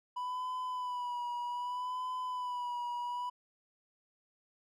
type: tone with vibrato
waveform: triangle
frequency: 987.8 Hz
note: B5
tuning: in tune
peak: -33 dBFS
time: 0.16-3.3 s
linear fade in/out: 10 ms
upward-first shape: sine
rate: 0.64 Hz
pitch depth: 40 cents each way
effects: none